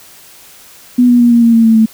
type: tone with pitch steps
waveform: sine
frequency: 246.6 / 242.8 / 239 / 235.3 / 231.7 / 228.1 / 224.6 / 221.1 Hz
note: B3 / B3 / A#3 / A#3 / A#3 / A#3 / A3 / A3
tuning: -2 / -29 / +43 / +16 / -10 / -37 / +36 / +9 cents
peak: -4 dBFS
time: 0.98-1.86 s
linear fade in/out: 10 ms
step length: 110 ms
effects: white hiss -39 dBFS RMS until 1.93 s